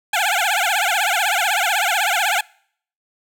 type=tone with vibrato; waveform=15% pulse; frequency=770 Hz; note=G5; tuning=31 cents flat; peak=-10 dBFS; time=0.13-2.41 s; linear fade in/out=5 ms; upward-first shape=triangle; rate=16 Hz; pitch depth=240 cents each way; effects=noise-tail reverb RT60 0.6 s tail -25 dB re dry